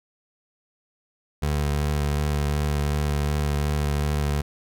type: tone with vibrato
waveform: 25% pulse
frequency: 73.42 Hz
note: D2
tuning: in tune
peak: -18 dBFS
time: 1.42-4.42 s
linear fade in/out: 10 ms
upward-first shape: sine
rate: 2.7 Hz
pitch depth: 22 cents each way
effects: none